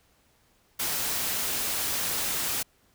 white noise, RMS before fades -29 dBFS, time 0.79-2.63 s, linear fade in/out 10 ms, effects pink hiss -65 dBFS RMS until 2.94 s

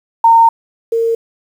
sine tone pair in turn, 916 / 458 Hz, A#5 / A#4, -31 / -31 cents, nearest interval octave, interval 1200 cents, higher first, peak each -4 / -11 dBFS, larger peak first, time 0.24-0.49 / 0.92-1.15 s, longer first, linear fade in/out 5 ms, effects 7-bit

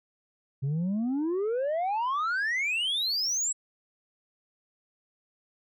sine exponential sweep, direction up, 130.81 to 7902 Hz, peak -23 dBFS, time 0.62-3.53 s, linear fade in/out 20 ms, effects tanh soft clip ceiling -25 dBFS

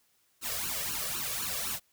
white noise with flanger, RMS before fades -34 dBFS, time 0.41-1.8 s, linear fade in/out 50 ms, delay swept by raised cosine 0.7 to 1.8 ms, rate 3.9 Hz, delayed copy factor +0.9, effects white hiss -70 dBFS RMS until 1.92 s

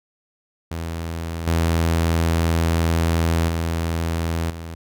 sawtooth tone with level steps, 82.8 Hz, E2, 8 cents sharp, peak -22 / -13 / -17 / -27 dBFS, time 0.71-4.75 s, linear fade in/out 5 ms, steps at 1.47 / 3.48 / 4.5 s, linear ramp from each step 5 ms, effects none

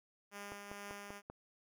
5% pulse tone with tremolo, 202.7 Hz, G#3, 42 cents flat, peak -34 dBFS, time 0.31-1.22 s, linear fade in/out 50 ms, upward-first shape triangle, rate 2.2 Hz, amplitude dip 35%
click train, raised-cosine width 1 ms, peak -32 dBFS, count 5, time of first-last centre 0.52-1.3 s, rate 5.13 Hz
effects none

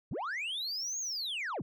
sine linear two-way sweep, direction up then down, 73.42 to 6710 to 73.42 Hz, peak -31 dBFS, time 0.11-1.62 s, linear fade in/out 5 ms, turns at 0.99 s, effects tanh soft clip ceiling -33 dBFS

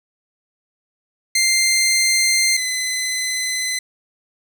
15% pulse tone pair in turn, 2093 / 2029 Hz, C7 / B6, 0 / +46 cents, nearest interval minor second, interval 54 cents, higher first, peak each -8 / -14 dBFS, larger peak first, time 1.35-2.57 / 2.57-3.79 s, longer neither, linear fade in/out 5 ms, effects none

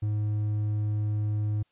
sine tone with hard clipping, 105.4 Hz, G#2, 26 cents sharp, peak -26 dBFS, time 0.02-1.63 s, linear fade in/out 10 ms, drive 3 dB, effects white hiss -71 dBFS RMS until 1.71 s + resampled to 8000 Hz

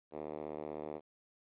5% pulse tone with band-pass filter, 75.9 Hz, D#2, 42 cents flat, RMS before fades -43 dBFS, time 0.11-1.01 s, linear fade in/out 50 ms, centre 440 Hz, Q 1.3, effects resampled to 8000 Hz + 12-bit

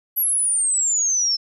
sine exponential sweep, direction down, 11840 to 5274 Hz, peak -17 dBFS, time 0.16-1.37 s, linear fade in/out 20 ms, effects none

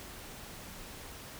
silence, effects pink hiss -47 dBFS RMS until 1.39 s

